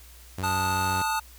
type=tone; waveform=sawtooth; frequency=93.7 Hz; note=F#2; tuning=22 cents sharp; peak=-26 dBFS; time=0.38-1.02 s; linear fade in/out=5 ms
type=chord; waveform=square; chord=D# diminished; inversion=second; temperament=equal with one note detuned; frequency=880 / 1244.5 / 1453.7 Hz; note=A5 / D#6 / F#6; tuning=0 / 0 / -31 cents; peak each=-27 / -32 / -33 dBFS; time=0.43-1.2 s; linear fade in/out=10 ms
effects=added 60 Hz sine -48 dBFS peak until 1.38 s + white hiss -52 dBFS RMS until 1.38 s